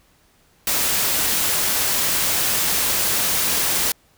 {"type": "noise", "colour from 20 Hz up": "white", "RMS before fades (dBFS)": -20, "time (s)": [0.67, 3.92], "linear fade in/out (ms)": 2, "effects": ["pink hiss -58 dBFS RMS until 4.17 s"]}